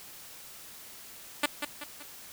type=tone with echo; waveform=5% pulse; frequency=293.1 Hz; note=D4; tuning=3 cents flat; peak=-12 dBFS; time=1.43-1.46 s; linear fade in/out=5 ms; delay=190 ms; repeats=3; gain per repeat=-7 dB; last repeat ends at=2.03 s; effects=white hiss -48 dBFS RMS until 2.32 s